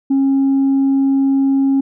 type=tone; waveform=sine; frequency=272.1 Hz; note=C#4; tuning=32 cents flat; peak=-9 dBFS; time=0.1-1.81 s; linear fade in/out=10 ms; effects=tanh soft clip ceiling -9 dBFS